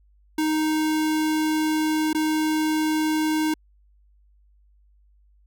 square tone with dropouts, 311.1 Hz, D#4, in tune, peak -21 dBFS, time 0.38-3.54 s, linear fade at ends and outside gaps 5 ms, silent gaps 2.131-2.147 s, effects added 50 Hz sine -55 dBFS peak until 5.46 s

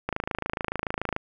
click train, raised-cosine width 0.5 ms, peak -12 dBFS, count 30, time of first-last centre 0.09-1.164 s, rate 27 Hz, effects none

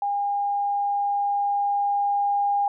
sine tone with level ramp, 810 Hz, G#5, 43 cents flat, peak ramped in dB -22 to -19 dBFS, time 0.02-2.68 s, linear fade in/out 2 ms, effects none

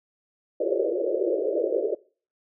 pink band-pass noise, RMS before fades -25 dBFS, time 0.6-1.95 s, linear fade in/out 5 ms, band 340 to 600 Hz, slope 96 dB/octave, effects noise-tail reverb RT60 0.4 s tail -22 dB re dry

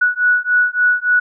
sine beating tone pair, 1469 / 1472.5 Hz, F#6 / F#6, -13 / -9 cents, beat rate 3.5 Hz, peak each -15 dBFS, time 0.01-1.2 s, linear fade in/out 10 ms, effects none

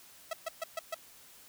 sawtooth tone bursts, 653 Hz, E5, 17 cents flat, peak -29 dBFS, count 5, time 0.31-0.945 s, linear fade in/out 5 ms, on 23 ms, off 130 ms, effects white hiss -56 dBFS RMS until 1.48 s

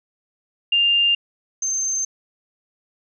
sine tone pair in turn, 2800 / 6286 Hz, F7 / G8, +4 / +4 cents, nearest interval octave + major second, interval 1400 cents, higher second, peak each -14 / -20 dBFS, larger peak first, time 0.72-1.15 / 1.62-2.05 s, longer neither, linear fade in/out 5 ms, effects none

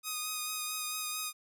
5% pulse tone with vibrato, 1244.5 Hz, D#6, in tune, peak -23 dBFS, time 0.03-1.33 s, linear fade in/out 50 ms, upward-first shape sine, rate 4.5 Hz, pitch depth 19 cents each way, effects none

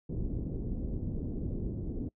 pink low-pass noise, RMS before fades -35 dBFS, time 0.09-2.09 s, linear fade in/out 5 ms, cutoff 370 Hz, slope 24 dB/octave, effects noise-tail reverb RT60 0.1 s tail -24 dB re dry

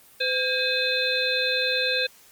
harmonic tone with a mistuned harmonic, 510 Hz, C5, 44 cents flat, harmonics 1 / 3 / 5 / 7 / 8, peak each -28 / -28 / -28 / -28 / -28 dBFS, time 0.2-2.07 s, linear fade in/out 10 ms, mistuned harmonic 3, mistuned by +90 cents, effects white hiss -53 dBFS RMS until 2.31 s + Opus 32 kbps

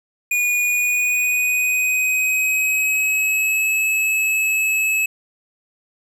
square tone with pitch glide, 2450 to 2587 Hz, D#7 to E7, -27 to -33 cents, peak -17 dBFS, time 0.31-5.06 s, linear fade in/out 5 ms, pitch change +94 cents, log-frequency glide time 0.63-3.71 s, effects none

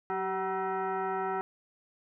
sine tone with frequency modulation, 185 Hz, F#3, in tune, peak -29 dBFS, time 0.1-1.41 s, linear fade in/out 0 ms, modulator 569 Hz, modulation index 2.1, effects none

